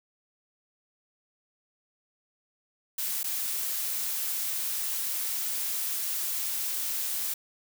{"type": "noise with dropouts", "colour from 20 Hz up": "blue", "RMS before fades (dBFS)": -31, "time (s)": [2.98, 7.34], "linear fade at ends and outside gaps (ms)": 5, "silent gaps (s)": [3.232, 3.241], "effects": []}